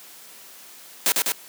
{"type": "noise with echo", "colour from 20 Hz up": "white", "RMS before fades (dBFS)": -19, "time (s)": [1.06, 1.12], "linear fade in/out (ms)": 0, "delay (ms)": 100, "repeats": 2, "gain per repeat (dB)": -2, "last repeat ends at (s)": 1.32, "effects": ["white hiss -45 dBFS RMS until 1.48 s", "high-pass 200 Hz 12 dB/octave"]}